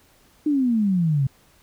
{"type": "exponential sweep", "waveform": "sine", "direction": "down", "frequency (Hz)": [308.2, 130.81], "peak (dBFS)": -17, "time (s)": [0.46, 1.27], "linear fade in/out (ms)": 5, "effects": ["pink hiss -57 dBFS RMS until 1.62 s"]}